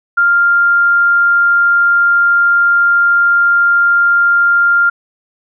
sine tone, 1396.9 Hz, F6, in tune, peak -7 dBFS, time 0.17-4.9 s, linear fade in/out 10 ms, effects none

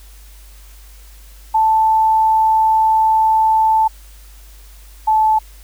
sine tone pair in turn, 880 / 870.9 Hz, A5 / A5, 0 / -18 cents, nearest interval unison, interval 18 cents, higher first, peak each -10 dBFS, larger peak neither, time 1.54-3.88 / 5.07-5.39 s, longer first, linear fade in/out 10 ms, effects added 50 Hz sine -38 dBFS peak until 5.63 s + white hiss -47 dBFS RMS until 5.63 s

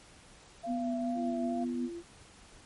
sine tone with vibrato, 681 Hz, F5, 44 cents flat, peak -35 dBFS, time 0.63-1.65 s, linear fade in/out 20 ms, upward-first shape triangle, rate 2.3 Hz, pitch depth 32 cents each way
sine tone with tremolo, 246.9 Hz, B3, in tune, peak -30 dBFS, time 0.66-1.9 s, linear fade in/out 50 ms, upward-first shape triangle, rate 5.3 Hz, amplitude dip 30%
sine tone with pitch glide, 339.7 to 342.1 Hz, F4 to F4, -48 to -36 cents, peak -38 dBFS, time 1.14-2.03 s, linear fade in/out 50 ms, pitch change +12 cents, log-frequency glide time 1.29-1.7 s
effects pink hiss -56 dBFS RMS until 2.65 s + MP3 48 kbps

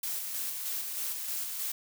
blue noise with tremolo, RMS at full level -34 dBFS, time 0.03-1.72 s, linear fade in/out 5 ms, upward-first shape square, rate 3.2 Hz, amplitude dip 30%, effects none

